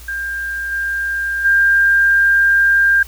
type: tone with level steps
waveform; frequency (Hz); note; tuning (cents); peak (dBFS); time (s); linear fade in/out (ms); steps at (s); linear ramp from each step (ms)
sine; 1597; G6; +32; -20 / -17 / -9; 0.08-3.03; 5; 0.71 / 1.44; 20
effects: added 60 Hz sine -35 dBFS peak until 3.07 s + white hiss -41 dBFS RMS until 3.07 s